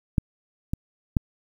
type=clicks; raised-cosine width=5 ms; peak=-7 / -13 / -7 dBFS; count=3; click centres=0.182 / 0.735 / 1.168 s; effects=8-bit